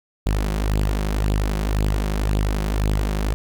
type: tone with flanger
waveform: sawtooth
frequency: 51.4 Hz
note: G#1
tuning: 17 cents flat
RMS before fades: -21 dBFS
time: 0.26-3.34 s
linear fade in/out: 0 ms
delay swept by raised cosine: 0.25 to 5.55 ms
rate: 1.9 Hz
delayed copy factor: +0.6
effects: none